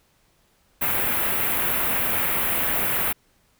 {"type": "band-stop noise", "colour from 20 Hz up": "white", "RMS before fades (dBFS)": -23, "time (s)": [0.81, 3.13], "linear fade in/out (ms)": 10, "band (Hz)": [2700, 12000], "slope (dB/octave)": 24, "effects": ["pink hiss -63 dBFS RMS until 3.59 s"]}